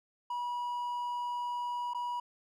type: tone with dropouts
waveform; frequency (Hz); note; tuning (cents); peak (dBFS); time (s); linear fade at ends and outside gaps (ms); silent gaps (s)
triangle; 970; B5; -31; -31; 0.3-2.2; 5; 1.936-1.946
effects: none